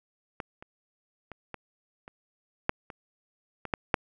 clicks, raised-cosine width 0.5 ms, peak -19 / -29 / -26 / -22 / -29 / -8 / -26 / -21 / -11 / -6 dBFS, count 10, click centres 0.402 / 0.625 / 1.317 / 1.543 / 2.079 / 2.694 / 2.902 / 3.653 / 3.738 / 3.942 s, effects none

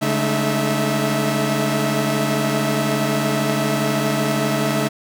sawtooth tone cluster, 142.1 / 203.2 / 215.8 / 309 / 656 Hz, C#3 / G#3 / A3 / D#4 / E5, +43 / -38 / -33 / -12 / -9 cents, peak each -19 / -27 / -19 / -21 / -20 dBFS, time 0.01-4.89 s, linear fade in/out 20 ms, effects none

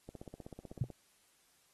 click train, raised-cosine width 2 ms, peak -33 dBFS, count 14, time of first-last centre 0.09-0.902 s, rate 16 Hz
sine tone with exponential decay, 124.7 Hz, B2, 17 cents sharp, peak -25 dBFS, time 0.81-0.89 s, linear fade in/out 5 ms, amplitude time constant 16 ms
effects white hiss -70 dBFS RMS until 1.73 s + AAC 32 kbps

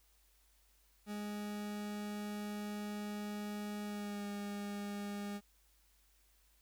40% pulse tone with pitch glide, 207.7 to 203.7 Hz, G#3 to G#3, 0 to -33 cents, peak -39 dBFS, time 1.06-5.41 s, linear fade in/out 50 ms, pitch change -33 cents, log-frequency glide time 3.84-4.27 s, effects added 50 Hz sine -70 dBFS peak until 6.61 s + white hiss -72 dBFS RMS until 6.61 s

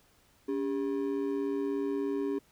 triangle ring-modulated tone, 341.7 Hz, F4, 38 cents flat, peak -24 dBFS, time 0.48-2.39 s, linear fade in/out 10 ms, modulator 58.3 Hz, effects pink hiss -65 dBFS RMS until 2.51 s

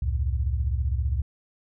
sine tone cluster, 67.1 / 82.4 / 111.3 Hz, C2 / E2 / A2, +44 / 0 / +20 cents, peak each -24 / -29 / -31 dBFS, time 0.02-1.22 s, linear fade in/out 5 ms, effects none

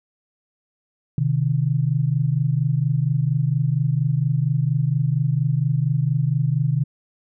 sine tone pair together, 128.4 / 152.7 Hz, C3 / D#3, -32 / -32 cents, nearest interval minor third, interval 300 cents, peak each -20 dBFS, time 1.18-6.84 s, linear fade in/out 2 ms, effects none

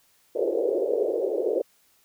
white band-pass noise, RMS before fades -25 dBFS, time 0.35-1.62 s, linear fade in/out 10 ms, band 370 to 530 Hz, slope 48 dB/octave, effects white hiss -63 dBFS RMS until 2.04 s

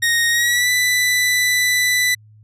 sawtooth tone with pitch glide, 1864.7 to 1987 Hz, A#6 to B6, 0 to +10 cents, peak -11 dBFS, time 0.02-2.15 s, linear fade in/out 10 ms, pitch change +110 cents, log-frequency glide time 0.3-0.7 s, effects added 107 Hz sine -44 dBFS peak until 2.43 s + resampled to 32000 Hz

